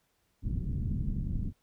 pink low-pass noise, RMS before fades -32 dBFS, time 0.42-1.53 s, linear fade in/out 50 ms, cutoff 220 Hz, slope 24 dB/octave, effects pink hiss -74 dBFS RMS until 1.62 s

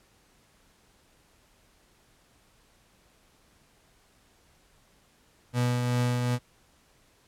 35% pulse tone with tremolo, 122.7 Hz, B2, 11 cents flat, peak -21 dBFS, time 5.53-6.39 s, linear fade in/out 50 ms, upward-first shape triangle, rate 2.6 Hz, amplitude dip 35%, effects pink hiss -63 dBFS RMS until 7.27 s + low-pass 12000 Hz 12 dB/octave

